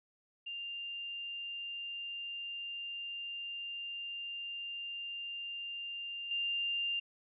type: tone with level steps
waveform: sine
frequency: 2794 Hz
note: F7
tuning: in tune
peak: -39 / -32 dBFS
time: 0.46-7 s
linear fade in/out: 10 ms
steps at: 6.31 s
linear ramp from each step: 2 ms
effects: none